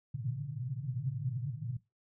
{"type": "band-pass noise", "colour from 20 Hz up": "pink", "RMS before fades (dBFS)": -37, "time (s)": [0.14, 1.77], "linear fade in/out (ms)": 5, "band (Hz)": [110, 150], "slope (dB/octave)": 96, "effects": ["noise-tail reverb RT60 0.2 s tail -17 dB re dry"]}